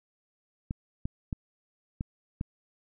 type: clicks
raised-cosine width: 5 ms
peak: -19 dBFS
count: 5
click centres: 0.709 / 1.055 / 1.328 / 2.009 / 2.411 s
effects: none